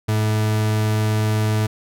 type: tone with vibrato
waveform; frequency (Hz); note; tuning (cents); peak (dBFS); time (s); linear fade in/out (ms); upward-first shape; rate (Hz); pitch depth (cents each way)
40% pulse; 107.9; A2; -33; -16; 0.08-1.67; 10; sine; 20; 10
effects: none